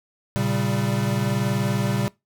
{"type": "chord", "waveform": "square", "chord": "G diminished", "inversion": "first", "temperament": "equal with one note detuned", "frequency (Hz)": [116.54, 137.32, 196], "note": ["Bb2", "Db3", "G3"], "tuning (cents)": [0, -16, 0], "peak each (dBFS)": -26, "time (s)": [0.36, 2.08], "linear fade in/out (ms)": 0, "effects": ["noise-tail reverb RT60 0.2 s tail -22 dB re dry"]}